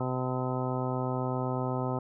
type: harmonic tone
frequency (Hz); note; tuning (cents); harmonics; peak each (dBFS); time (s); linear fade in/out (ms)
127.9; C3; -39; 1 / 2 / 3 / 4 / 5 / 6 / 7 / 8 / 10; -32 / -35 / -37 / -38 / -39 / -40 / -40 / -41 / -42; 0-1.99; 5
effects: none